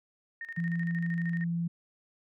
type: tone with tremolo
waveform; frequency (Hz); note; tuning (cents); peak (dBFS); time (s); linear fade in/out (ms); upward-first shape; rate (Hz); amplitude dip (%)
sine; 1839; A#6; -24; -36; 0.41-1.44; 2; square; 13; 75
type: tone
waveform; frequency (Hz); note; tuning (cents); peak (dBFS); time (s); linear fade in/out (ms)
sine; 169.7; F3; -49; -28; 0.57-1.68; 10
effects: none